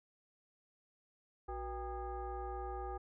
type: tone with frequency modulation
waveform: sine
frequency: 370 Hz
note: F#4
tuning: in tune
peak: -39 dBFS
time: 1.48-2.98 s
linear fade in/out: 10 ms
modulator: 428 Hz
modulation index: 1.6
effects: none